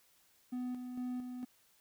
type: tone with tremolo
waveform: triangle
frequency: 249.5 Hz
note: B3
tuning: 18 cents sharp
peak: -34 dBFS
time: 0.52-1.45 s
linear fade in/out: 10 ms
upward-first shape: square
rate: 2.2 Hz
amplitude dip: 45%
effects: white hiss -69 dBFS RMS until 1.8 s